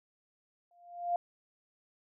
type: tone with exponential growth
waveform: sine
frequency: 698.5 Hz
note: F5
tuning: in tune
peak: -25 dBFS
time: 0.71-1.16 s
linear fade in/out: 2 ms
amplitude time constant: 96 ms
effects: none